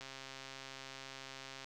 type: click train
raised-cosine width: 0.2 ms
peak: -30 dBFS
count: 220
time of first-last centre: 0.01-1.644 s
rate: 134 Hz
effects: none